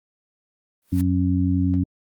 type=noise with exponential growth; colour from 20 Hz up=white; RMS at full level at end=-35 dBFS; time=0.82-1.01 s; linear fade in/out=1 ms; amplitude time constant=41 ms
type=harmonic tone; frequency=91 Hz; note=F#2; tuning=28 cents flat; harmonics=1 / 2 / 3; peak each=-21 / -24 / -21 dBFS; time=0.92-1.84 s; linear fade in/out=10 ms
effects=Opus 32 kbps